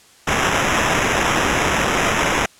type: noise with sample-and-hold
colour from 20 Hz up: white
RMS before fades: -18 dBFS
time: 0.27-2.46 s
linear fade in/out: 5 ms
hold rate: 4410 Hz
effects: white hiss -49 dBFS RMS until 2.59 s + low-pass 9000 Hz 12 dB/octave